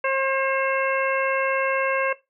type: harmonic tone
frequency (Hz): 536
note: C5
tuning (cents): +42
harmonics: 1 / 2 / 3 / 4 / 5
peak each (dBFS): -23 / -26 / -28 / -29 / -30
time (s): 0.04-2.13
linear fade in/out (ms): 5
effects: noise-tail reverb RT60 0.2 s tail -17 dB re dry